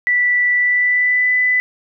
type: tone with pitch glide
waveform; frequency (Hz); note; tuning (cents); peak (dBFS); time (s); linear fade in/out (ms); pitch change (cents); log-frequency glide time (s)
sine; 1967 to 1997.9; B6 to B6; -7 to +19; -12; 0.07-1.6; 0; +26; 0.55-1.33
effects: none